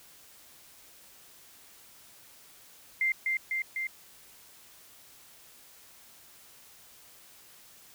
sine tone with echo, 2093 Hz, C7, in tune, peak -24 dBFS, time 3.01-3.12 s, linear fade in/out 2 ms, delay 250 ms, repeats 3, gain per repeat -2 dB, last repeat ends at 3.87 s, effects white hiss -55 dBFS RMS until 7.94 s

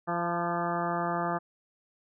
harmonic tone with a mistuned harmonic, 171.9 Hz, F3, 27 cents flat, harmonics 1 / 2 / 3 / 4 / 5 / 6 / 7 / 8 / 9 / 10, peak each -35 / -36 / -39 / -33 / -35 / -41 / -34 / -44 / -42 / -44 dBFS, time 0.07-1.39 s, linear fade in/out 20 ms, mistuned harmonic 5, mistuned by +24 cents, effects none

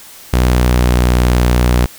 sawtooth tone with pitch glide, 61.74 to 61 Hz, B1 to B1, 0 to -21 cents, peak -5 dBFS, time 0.33-1.86 s, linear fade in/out 5 ms, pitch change -21 cents, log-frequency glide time 0.54-0.93 s, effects white hiss -37 dBFS RMS until 1.98 s

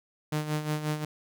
sawtooth tone with tremolo, 152.1 Hz, D#3, 39 cents flat, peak -22 dBFS, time 0.32-1.05 s, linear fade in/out 5 ms, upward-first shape sine, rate 5.6 Hz, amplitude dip 65%, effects none

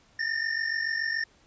square tone pair together, 1783 / 1830 Hz, A6 / A#6, +22 / -32 cents, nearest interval unison, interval 46 cents, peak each -31 / -30 dBFS, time 0.19-1.24 s, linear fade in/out 5 ms, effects pink hiss -61 dBFS RMS until 1.46 s + resampled to 16000 Hz

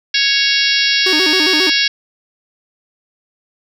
harmonic tone, 554.4 Hz, C#5, in tune, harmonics 3 / 4 / 5 / 6 / 7 / 8 / 9 / 10, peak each -20 / -20 / -20 / -20 / -20 / -20 / -20 / -20 dBFS, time 0.14-1.88 s, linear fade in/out 5 ms
45% pulse tone with vibrato, 338.2 Hz, E4, 44 cents sharp, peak -17 dBFS, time 1.06-1.7 s, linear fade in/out 5 ms, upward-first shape square, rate 7.4 Hz, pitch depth 180 cents each way
effects none

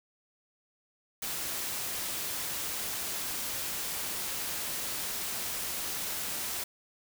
white noise, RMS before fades -35 dBFS, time 1.22-6.64 s, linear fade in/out 5 ms, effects none

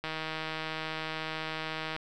click train, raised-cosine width 0.3 ms, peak -19 dBFS, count 305, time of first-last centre 0.04-1.964 s, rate 158 Hz, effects none

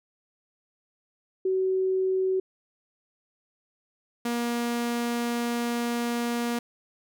sine / sawtooth tone pair in turn, 377 / 237.5 Hz, F#4 / A#3, +32 / +33 cents, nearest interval minor sixth, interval 799 cents, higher first, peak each -22 dBFS, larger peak neither, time 1.45-2.4 / 4.25-6.59 s, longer second, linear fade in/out 5 ms, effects none

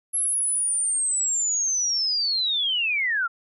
sine linear sweep, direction down, 11190 to 1318.5 Hz, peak -21 dBFS, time 0.13-3.28 s, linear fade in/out 20 ms, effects none

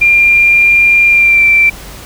sine tone with pitch glide, 2393 to 2345 Hz, D7 to D7, +32 to -3 cents, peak -4 dBFS, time 0.01-1.7 s, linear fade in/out 10 ms, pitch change -35 cents, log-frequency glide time 1.11-1.44 s, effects added 50 Hz sine -31 dBFS peak until 2.05 s + pink hiss -31 dBFS RMS until 2.05 s

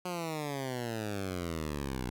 10% pulse exponential sweep, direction down, 182.9 to 60.4 Hz, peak -26 dBFS, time 0.05-2.1 s, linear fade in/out 5 ms, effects none

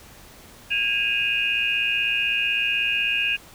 sine tone cluster, 1634 / 2494 / 2610 / 2820 Hz, G#6 / D#7 / E7 / F7, -29 / +3 / -18 / +16 cents, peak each -30 / -23 / -29 / -25 dBFS, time 0.7-3.37 s, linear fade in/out 20 ms, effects pink hiss -47 dBFS RMS until 3.54 s

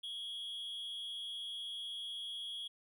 triangle tone with amplitude modulation, 3300 Hz, G#7, 12 cents flat, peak -36 dBFS, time 0.03-2.68 s, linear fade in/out 10 ms, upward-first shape sine, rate 216 Hz, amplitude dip 70%, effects none

